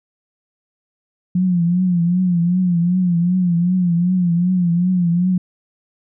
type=tone with vibrato; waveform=sine; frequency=177 Hz; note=F3; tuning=23 cents sharp; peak=-13 dBFS; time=1.35-5.38 s; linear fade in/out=5 ms; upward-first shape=triangle; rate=2.6 Hz; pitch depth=96 cents each way; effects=none